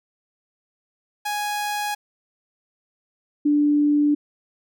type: tone pair in turn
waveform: sawtooth / sine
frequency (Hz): 830.6 / 293.7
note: G#5 / D4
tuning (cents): 0 / 0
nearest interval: octave + tritone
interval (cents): 1800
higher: first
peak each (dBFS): -20 / -15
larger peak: second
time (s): 1.25-1.95 / 3.45-4.15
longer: neither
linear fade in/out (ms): 10
effects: none

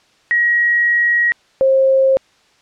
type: tone pair in turn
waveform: sine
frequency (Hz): 1900 / 533.2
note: A#6 / C5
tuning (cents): +33 / +33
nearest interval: octave + minor seventh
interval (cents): 2200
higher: first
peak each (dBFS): -11 / -9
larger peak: second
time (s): 0.31-1.32 / 1.61-2.17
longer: first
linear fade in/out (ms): 0
effects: white hiss -54 dBFS RMS until 2.61 s + low-pass 5000 Hz 12 dB/octave

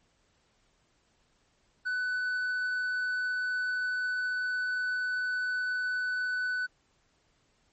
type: tone with tanh clipping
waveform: triangle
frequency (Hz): 1496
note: F#6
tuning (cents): +19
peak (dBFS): -29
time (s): 1.85-6.67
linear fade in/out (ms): 20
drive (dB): 8
effects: pink hiss -70 dBFS RMS until 7.72 s + MP3 32 kbps

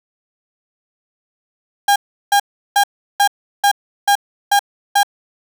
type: tone bursts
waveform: 35% pulse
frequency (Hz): 808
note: G#5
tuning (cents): -48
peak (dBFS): -8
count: 8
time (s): 1.88-5.032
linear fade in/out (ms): 5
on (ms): 79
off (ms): 360
effects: none

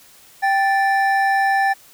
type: tone pair together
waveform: triangle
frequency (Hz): 784 / 1758.8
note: G5 / A6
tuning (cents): 0 / -1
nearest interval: octave + major second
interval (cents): 1399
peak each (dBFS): -14 / -18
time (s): 0.42-1.74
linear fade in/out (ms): 20
effects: white hiss -48 dBFS RMS until 1.93 s

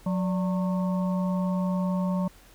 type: harmonic tone with a mistuned harmonic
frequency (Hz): 182.2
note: F#3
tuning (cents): -26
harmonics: 1 / 3 / 5 / 6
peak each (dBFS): -24 / -34 / -38 / -40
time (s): 0.06-2.28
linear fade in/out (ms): 5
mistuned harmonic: 3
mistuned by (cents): +110
effects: added 42 Hz sine -55 dBFS peak until 2.54 s + pink hiss -55 dBFS RMS until 2.54 s

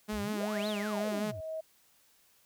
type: tone with vibrato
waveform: sawtooth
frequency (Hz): 207.7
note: G#3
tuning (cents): 0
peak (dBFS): -29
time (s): 0.08-1.32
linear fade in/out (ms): 20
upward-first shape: sine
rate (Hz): 5.3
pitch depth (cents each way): 50
type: exponential two-way sweep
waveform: triangle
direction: up then down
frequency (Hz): 42.66 to 4314 to 79.4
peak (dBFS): -39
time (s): 0.12-1.41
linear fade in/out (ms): 10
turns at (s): 0.67
type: tone with tremolo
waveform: sine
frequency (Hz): 637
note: D#5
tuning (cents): +41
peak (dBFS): -34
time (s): 0.4-1.61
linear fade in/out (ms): 10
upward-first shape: sine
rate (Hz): 1.9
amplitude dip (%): 55
effects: white hiss -66 dBFS RMS until 2.45 s

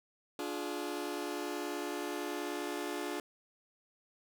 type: chord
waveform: sawtooth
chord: D diminished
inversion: none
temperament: just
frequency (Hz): 293.7 / 352.4 / 422.9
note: D4 / F4 / Ab4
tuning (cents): 0 / +16 / +31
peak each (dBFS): -36 / -36 / -38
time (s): 0.39-3.2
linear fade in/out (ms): 2
effects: none

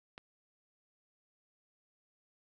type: click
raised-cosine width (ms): 0.3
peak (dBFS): -30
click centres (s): 0.179
effects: none

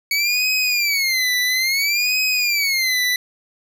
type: tone with vibrato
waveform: 25% pulse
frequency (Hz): 2237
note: C#7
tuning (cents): +15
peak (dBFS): -13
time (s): 0.11-3.16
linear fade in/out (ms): 2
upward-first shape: sine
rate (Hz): 0.59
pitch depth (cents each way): 210
effects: none

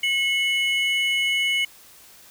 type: tone pair together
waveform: triangle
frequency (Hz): 2182 / 2960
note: C#7 / F#7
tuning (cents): -28 / 0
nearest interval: perfect fourth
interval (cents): 528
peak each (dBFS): -20 / -22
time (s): 0.03-1.65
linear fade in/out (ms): 5
effects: white hiss -49 dBFS RMS until 2.3 s

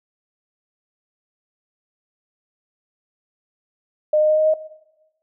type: tone with pitch steps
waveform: sine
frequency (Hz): 610 / 613.9 / 617.8 / 621.7 / 625.7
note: D#5 / D#5 / D#5 / D#5 / D#5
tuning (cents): -34 / -23 / -12 / -2 / +10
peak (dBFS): -13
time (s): 4.13-4.54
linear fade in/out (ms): 5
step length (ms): 82
effects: noise-tail reverb RT60 1.0 s tail -17 dB re dry

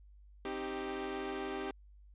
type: chord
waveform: sawtooth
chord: C minor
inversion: none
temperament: equal with one note detuned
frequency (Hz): 263.9 / 311.1 / 392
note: C4 / Eb4 / G4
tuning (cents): +15 / 0 / 0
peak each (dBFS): -40 / -40 / -35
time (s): 0.45-1.71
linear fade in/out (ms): 2
effects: added 50 Hz sine -55 dBFS peak until 2.14 s + resampled to 8000 Hz

